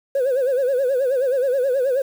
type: tone with vibrato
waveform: sine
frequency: 523.3 Hz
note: C5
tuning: in tune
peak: -15 dBFS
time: 0.15-2.02 s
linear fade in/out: 5 ms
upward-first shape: sine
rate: 9.4 Hz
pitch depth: 120 cents each way
effects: tanh soft clip ceiling -13 dBFS + 7-bit